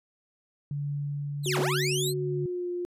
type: tone with tremolo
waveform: sine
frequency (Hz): 143.9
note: D3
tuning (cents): -35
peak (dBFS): -28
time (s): 0.71-2.46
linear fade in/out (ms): 2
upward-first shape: triangle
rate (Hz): 1.2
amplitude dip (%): 25
type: linear two-way sweep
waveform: 20% pulse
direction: down then up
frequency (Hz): 4363 to 168.2 to 4363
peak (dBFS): -23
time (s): 1.43-2.14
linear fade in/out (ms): 50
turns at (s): 1.59
type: tone with pitch glide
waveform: sine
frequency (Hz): 370 to 353.5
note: F#4 to F4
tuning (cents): 0 to +21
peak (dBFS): -29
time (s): 1.46-2.85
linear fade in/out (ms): 0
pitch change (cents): -79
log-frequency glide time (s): 2.11-2.7
effects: resampled to 32000 Hz